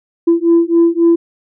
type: beating tone pair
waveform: sine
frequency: 335 / 338.7 Hz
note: E4 / E4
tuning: +28 / +47 cents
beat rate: 3.7 Hz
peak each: -10 dBFS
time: 0.27-1.16 s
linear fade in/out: 10 ms
effects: tanh soft clip ceiling -3 dBFS